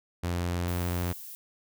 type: tone with pitch glide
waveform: sawtooth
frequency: 87.4 to 87.91 Hz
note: F2 to F2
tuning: +2 to +12 cents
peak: -24 dBFS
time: 0.23-1.13 s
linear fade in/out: 10 ms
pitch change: +10 cents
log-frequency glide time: 0.43-0.78 s
type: noise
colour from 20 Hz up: violet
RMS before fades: -43 dBFS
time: 0.68-1.35 s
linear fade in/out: 0 ms
effects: none